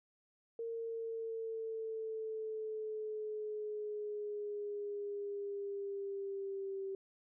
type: exponential sweep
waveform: sine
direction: down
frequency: 460 to 387.2 Hz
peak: -38 dBFS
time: 0.59-6.95 s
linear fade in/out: 2 ms
effects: none